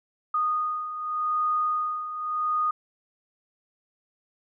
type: beating tone pair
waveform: sine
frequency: 1234 / 1234.85 Hz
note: D#6 / D#6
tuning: -15 / -13 cents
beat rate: 0.85 Hz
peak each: -31 / -25 dBFS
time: 0.34-2.71 s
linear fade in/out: 5 ms
effects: none